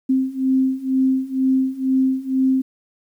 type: beating tone pair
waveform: sine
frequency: 261.6 / 263.7 Hz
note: C4 / C4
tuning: 0 / +14 cents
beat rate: 2.1 Hz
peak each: -20 / -18 dBFS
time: 0.09-2.62 s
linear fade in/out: 10 ms
effects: 9-bit